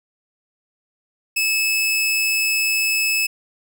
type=tone; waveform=sawtooth; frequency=2602 Hz; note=E7; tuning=23 cents flat; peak=-14 dBFS; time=1.36-3.27 s; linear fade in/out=10 ms; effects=none